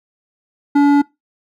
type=tone with hard clipping; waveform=sine; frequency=286.2 Hz; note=D4; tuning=45 cents flat; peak=-10 dBFS; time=0.75-1.02 s; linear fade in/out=10 ms; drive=10 dB; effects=noise-tail reverb RT60 0.2 s tail -22 dB re dry